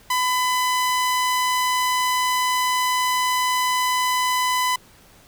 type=tone; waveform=sawtooth; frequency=1004 Hz; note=B5; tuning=28 cents sharp; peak=-15 dBFS; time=0.1-4.76 s; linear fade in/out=5 ms; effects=pink hiss -51 dBFS RMS until 5.27 s